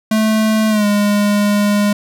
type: tone with pitch glide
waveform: square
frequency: 217.9 to 205.7 Hz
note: A3 to G#3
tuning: -17 to -16 cents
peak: -12 dBFS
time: 0.11-1.93 s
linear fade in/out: 5 ms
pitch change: -99 cents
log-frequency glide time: 0.69-0.86 s
effects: none